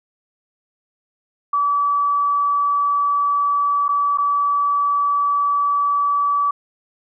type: tone with dropouts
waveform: sine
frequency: 1149 Hz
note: D6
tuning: 38 cents flat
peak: -15 dBFS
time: 1.53-6.51 s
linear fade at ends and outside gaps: 5 ms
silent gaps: 3.882-3.889 / 4.175-4.183 s
effects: none